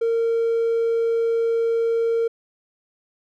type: tone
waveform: triangle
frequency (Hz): 459.6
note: A#4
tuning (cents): -25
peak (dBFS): -15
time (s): 0.01-2.28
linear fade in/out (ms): 10
effects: tanh soft clip ceiling -13 dBFS